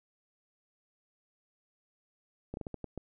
slowing click train, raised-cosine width 2 ms, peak -25 dBFS, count 7, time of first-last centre 2.54-2.977 s, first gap 31 ms, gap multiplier 1.34, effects none

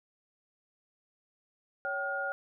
sine tone cluster, 558 / 772 / 1425 Hz, C#5 / G5 / F6, +11 / -27 / +34 cents, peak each -37 / -38 / -33 dBFS, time 1.85-2.32 s, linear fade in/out 0 ms, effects none

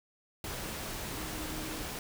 sine tone in noise, 310.9 Hz, D#4, 1 cent flat, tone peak -44 dBFS, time 1.17-1.82 s, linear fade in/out 2 ms, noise pink, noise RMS -39 dBFS, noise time 0.44-1.99 s, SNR -8 dB, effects none

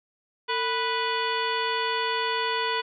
harmonic tone with a mistuned harmonic, 493.1 Hz, B4, 3 cents flat, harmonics 1 / 2 / 3 / 4 / 5 / 6 / 7 / 9, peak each -31 / -28 / -33 / -34 / -36 / -34 / -35 / -39 dBFS, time 0.48-2.82 s, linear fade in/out 20 ms, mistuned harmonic 1, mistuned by -150 cents, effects none

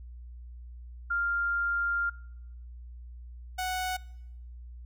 sine / sawtooth tone pair in turn, 1396.9 / 740 Hz, F6 / F#5, 0 / 0 cents, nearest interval major seventh, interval 1100 cents, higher first, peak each -26 dBFS, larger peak neither, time 1.1-2.1 / 3.58-3.97 s, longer first, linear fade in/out 10 ms, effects noise-tail reverb RT60 0.9 s tail -24 dB re dry + added 60 Hz sine -42 dBFS peak until 4.85 s

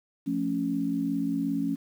sine chord, F augmented, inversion none, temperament equal, 174.61 / 220 / 277.2 Hz, F3 / A3 / C#4, 0 / 0 / 0 cents, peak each -33 / -32 / -27 dBFS, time 0.26-1.76 s, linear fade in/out 20 ms, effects 9-bit

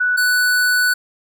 sine / square tone pair in turn, 1480 / 1486 Hz, F#6 / F#6, 0 / +7 cents, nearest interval unison, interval 7 cents, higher second, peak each -14 dBFS, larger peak neither, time 0-0.17 / 0.17-0.94 s, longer second, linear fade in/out 10 ms, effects none

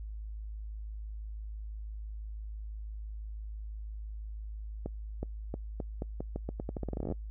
accelerating click train, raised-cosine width 2 ms, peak -22 dBFS, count 23, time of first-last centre 4.86-7.123 s, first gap 370 ms, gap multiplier 0.84, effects noise-tail reverb RT60 0.1 s tail -25 dB re dry + added 53 Hz sine -38 dBFS peak until 7.3 s

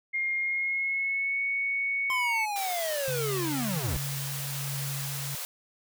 sine tone with pitch glide, 2127 to 2222 Hz, C7 to C#7, +28 to +4 cents, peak -26 dBFS, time 0.13-2.46 s, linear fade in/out 20 ms, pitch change +76 cents, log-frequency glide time 0.36-1.41 s
square linear sweep, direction down, 1046.5 to 56.7 Hz, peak -30 dBFS, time 2.1-3.97 s, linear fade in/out 0 ms
white high-pass noise, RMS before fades -36 dBFS, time 2.56-5.45 s, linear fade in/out 0 ms, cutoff 430 Hz, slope 96 dB/octave
sine tone with tremolo, 138.59 Hz, C#3, in tune, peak -32 dBFS, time 3.08-5.35 s, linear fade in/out 0 ms, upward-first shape sine, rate 1.3 Hz, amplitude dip 30%
effects none

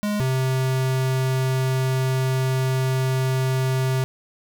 square tone pair in turn, 207.7 / 130.84 Hz, G#3 / C3, 0 / 0 cents, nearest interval minor sixth, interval 800 cents, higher first, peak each -22 / -20 dBFS, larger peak second, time 0.03-0.2 / 0.2-4.04 s, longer second, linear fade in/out 0 ms, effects none

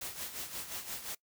white noise with tremolo, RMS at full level -39 dBFS, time 0.01-1.15 s, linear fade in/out 5 ms, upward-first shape sine, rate 5.7 Hz, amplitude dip 65%, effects noise-tail reverb RT60 0.1 s tail -22 dB re dry

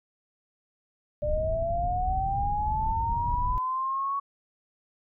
pink low-pass noise, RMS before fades -31 dBFS, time 1.22-3.58 s, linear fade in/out 0 ms, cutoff 100 Hz, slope 12 dB/octave
sine linear sweep, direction up, 593 to 1121 Hz, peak -26 dBFS, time 1.22-4.2 s, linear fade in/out 10 ms
effects none

